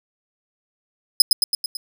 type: tone with echo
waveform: sawtooth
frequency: 5060 Hz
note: D#8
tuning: 28 cents sharp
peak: -4 dBFS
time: 1.2-1.22 s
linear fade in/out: 2 ms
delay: 110 ms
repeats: 5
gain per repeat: -4 dB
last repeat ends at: 1.77 s
effects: none